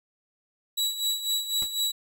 sawtooth tone with tremolo, 3905 Hz, B7, 20 cents flat, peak -20 dBFS, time 0.77-1.92 s, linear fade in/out 10 ms, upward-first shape sine, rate 4 Hz, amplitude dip 70%
pink noise with exponential decay, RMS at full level -36 dBFS, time 1.62-1.71 s, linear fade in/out 1 ms, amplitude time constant 19 ms
effects none

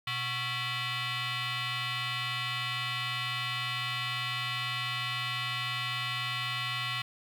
sine tone with frequency modulation, 490.1 Hz, B4, 13 cents flat, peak -28 dBFS, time 0.07-7.02 s, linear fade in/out 5 ms, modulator 614 Hz, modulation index 5.5, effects tanh soft clip ceiling -30 dBFS + 9-bit

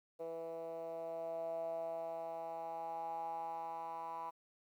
10% pulse tone with band-pass filter sweep, 164.81 Hz, E3, in tune, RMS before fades -43 dBFS, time 0.19-4.31 s, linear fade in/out 20 ms, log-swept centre 540 to 960 Hz, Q 7.5, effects 12-bit

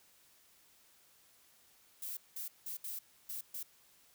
violet noise bursts at uneven times, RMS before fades -42 dBFS, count 6, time 2.02-2.17 / 2.36-2.48 / 2.66-2.77 / 2.84-2.99 / 3.29-3.41 / 3.54-3.63 s, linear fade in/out 5 ms, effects white hiss -66 dBFS RMS until 4.14 s

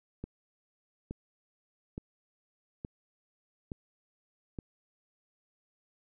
click train, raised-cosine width 3 ms, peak -25 dBFS, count 6, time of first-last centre 0.24-4.588 s, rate 1.15 Hz, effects none

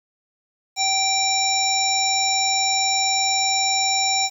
harmonic tone with a mistuned harmonic, 784 Hz, G5, in tune, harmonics 1 / 3 / 5 / 7 / 9, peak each -23 / -26 / -25 / -24 / -24 dBFS, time 0.76-4.3 s, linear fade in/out 50 ms, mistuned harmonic 1, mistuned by -28 cents, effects 8-bit

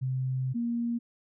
sine tone pair in turn, 130 / 235.5 Hz, C3 / A#3, -11 / +18 cents, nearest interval minor seventh, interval 1029 cents, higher second, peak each -27 dBFS, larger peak neither, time 0.01-0.54 / 0.54-0.99 s, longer first, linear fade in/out 20 ms, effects none

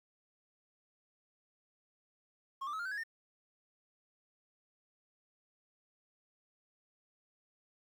triangle tone with pitch steps, 1082 / 1179.9 / 1286.7 / 1403.2 / 1530.2 / 1668.7 / 1819.7 Hz, C#6 / D6 / E6 / F6 / G6 / G#6 / A#6, -42 / +8 / -42 / +8 / -42 / +8 / -42 cents, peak -35 dBFS, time 2.61-3.037 s, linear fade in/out 10 ms, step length 61 ms, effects 11-bit

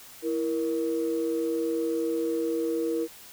sine tone pair together, 330 / 470.8 Hz, E4 / A#4, +2 / +17 cents, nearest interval tritone, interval 615 cents, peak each -27 dBFS, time 0.22-3.08 s, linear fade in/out 50 ms, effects tanh soft clip ceiling -18 dBFS + white hiss -48 dBFS RMS until 3.32 s

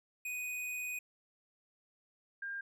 square / sine tone pair in turn, 2489 / 1603 Hz, D#7 / G6, 0 / +38 cents, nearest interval minor sixth, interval 762 cents, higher first, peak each -38 / -38 dBFS, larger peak neither, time 0.25-0.99 / 2.42-2.61 s, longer first, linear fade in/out 5 ms, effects none

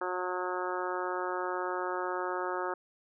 harmonic tone, 181.6 Hz, F#3, 32 cents flat, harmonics 2 / 3 / 4 / 5 / 6 / 7 / 8 / 9, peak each -36 / -39 / -41 / -38 / -42 / -38 / -43 / -44 dBFS, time 0.01-2.74 s, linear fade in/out 5 ms, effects none

